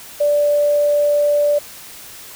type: tone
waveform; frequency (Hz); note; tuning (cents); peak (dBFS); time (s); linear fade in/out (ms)
sine; 585; D5; -7; -12; 0.2-1.59; 10
effects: white hiss -37 dBFS RMS until 2.35 s